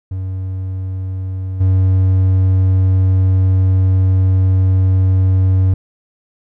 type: tone with level steps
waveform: triangle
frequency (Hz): 94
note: F#2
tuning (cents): +28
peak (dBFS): -17 / -7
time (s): 0.11-5.74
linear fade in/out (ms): 5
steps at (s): 1.6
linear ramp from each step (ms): 10
effects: none